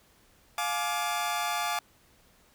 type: chord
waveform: sawtooth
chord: D diminished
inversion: first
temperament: just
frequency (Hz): 704.8 / 845.8 / 1174.7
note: F5 / Ab5 / D6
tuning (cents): +16 / +31 / 0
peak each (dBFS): -29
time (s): 0.58-1.79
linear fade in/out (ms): 2
effects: pink hiss -62 dBFS RMS until 2.54 s